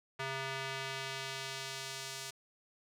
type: tone with band-pass filter sweep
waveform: square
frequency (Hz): 134.4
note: C3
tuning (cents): +47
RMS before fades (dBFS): -41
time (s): 0.19-2.31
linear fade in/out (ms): 10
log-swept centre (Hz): 1900 to 6400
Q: 0.79
effects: none